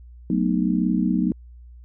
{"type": "chord", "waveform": "sine", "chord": "B dominant seventh", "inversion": "second", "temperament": "just", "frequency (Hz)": [185.21, 222.2, 246.9, 308.7], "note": ["F#3", "A3", "B3", "D#4"], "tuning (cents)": [2, 17, 0, -14], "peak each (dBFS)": [-22, -25, -24, -25], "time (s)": [0.3, 1.32], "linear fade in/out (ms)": 2, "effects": ["added 60 Hz sine -41 dBFS peak until 1.84 s"]}